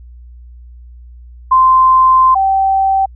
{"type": "tone pair in turn", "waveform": "sine", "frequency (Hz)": [1040, 774.2], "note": ["C6", "G5"], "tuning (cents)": [-11, -22], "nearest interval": "perfect fourth", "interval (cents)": 511, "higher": "first", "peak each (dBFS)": [-5, -9], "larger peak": "first", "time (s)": [[1.51, 2.35], [2.35, 3.06]], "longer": "first", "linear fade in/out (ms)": 10, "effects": ["added 60 Hz sine -33 dBFS peak until 3.15 s"]}